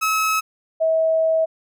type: tone pair in turn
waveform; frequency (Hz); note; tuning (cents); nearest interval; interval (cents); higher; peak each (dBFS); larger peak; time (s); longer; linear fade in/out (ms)
30% pulse / sine; 1289 / 644.5; E6 / E5; -39 / -39; octave; 1200; first; -15; neither; 0.01-0.41 / 0.8-1.46; second; 20
effects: none